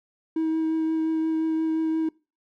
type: tone with vibrato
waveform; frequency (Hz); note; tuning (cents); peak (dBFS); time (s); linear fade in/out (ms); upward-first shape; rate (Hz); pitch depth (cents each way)
triangle; 319.8; D#4; +48; -19; 0.36-2.09; 5; triangle; 5.7; 13
effects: noise-tail reverb RT60 0.3 s tail -24 dB re dry + tanh soft clip ceiling -16 dBFS